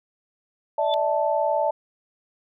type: chord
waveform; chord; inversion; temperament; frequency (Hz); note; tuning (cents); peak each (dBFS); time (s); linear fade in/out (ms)
sine; D suspended second; none; equal with one note detuned; 587.3 / 647.2 / 880; D5 / E5 / A5; 0 / -32 / 0; -24; 0.78-1.71; 5
type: tone with exponential growth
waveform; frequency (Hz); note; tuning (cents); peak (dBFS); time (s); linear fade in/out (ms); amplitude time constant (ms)
sine; 3492; A7; -14; -23; 0.81-0.94; 0; 27
effects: none